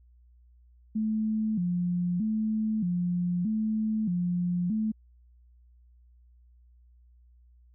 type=tone with vibrato; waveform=sine; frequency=196 Hz; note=G3; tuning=in tune; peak=-25 dBFS; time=0.95-4.92 s; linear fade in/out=10 ms; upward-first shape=square; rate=0.8 Hz; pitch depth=180 cents each way; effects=added 60 Hz sine -55 dBFS peak until 7.74 s